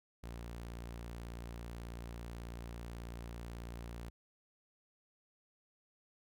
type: tone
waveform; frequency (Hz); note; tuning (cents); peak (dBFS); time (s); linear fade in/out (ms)
sawtooth; 58.27; A#1; 0; -40; 0.23-4.1; 10
effects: none